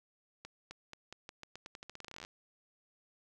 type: accelerating click train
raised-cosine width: 0.2 ms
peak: -29 dBFS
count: 24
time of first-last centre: 0.45-2.249 s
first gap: 260 ms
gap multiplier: 0.86
effects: none